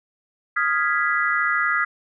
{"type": "chord", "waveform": "sine", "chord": "F half-diminished seventh", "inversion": "third", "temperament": "equal", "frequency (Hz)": [1244.5, 1396.9, 1661.2, 1975.5], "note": ["Eb6", "F6", "Ab6", "Cb7"], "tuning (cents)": [0, 0, 0, 0], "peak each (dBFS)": -24, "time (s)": [0.56, 1.85], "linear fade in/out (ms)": 10, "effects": []}